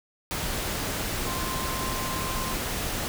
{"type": "tone in noise", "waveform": "sine", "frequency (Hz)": 1046, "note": "C6", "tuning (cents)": -1, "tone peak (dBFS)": -34, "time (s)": [1.27, 2.54], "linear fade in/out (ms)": 0, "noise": "pink", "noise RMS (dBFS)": -30, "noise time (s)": [0.31, 3.08], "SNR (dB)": -7, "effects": []}